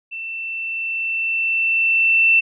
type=tone with level ramp; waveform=sine; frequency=2679 Hz; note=E7; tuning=27 cents sharp; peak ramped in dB=-27 to -10 dBFS; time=0.11-2.41 s; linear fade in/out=20 ms; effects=none